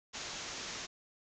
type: low-pass noise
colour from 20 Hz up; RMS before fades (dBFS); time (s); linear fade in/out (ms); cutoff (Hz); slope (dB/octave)
white; -43; 0.13-0.87; 20; 7100; 96
effects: none